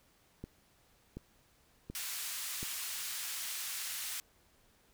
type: click train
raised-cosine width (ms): 3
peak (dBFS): -29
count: 4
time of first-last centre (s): 0.44-2.63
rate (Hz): 1.37
type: band-pass noise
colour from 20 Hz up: white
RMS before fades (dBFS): -40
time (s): 1.95-4.2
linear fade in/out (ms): 0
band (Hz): 1400 to 15000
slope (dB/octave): 12
effects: pink hiss -68 dBFS RMS until 4.93 s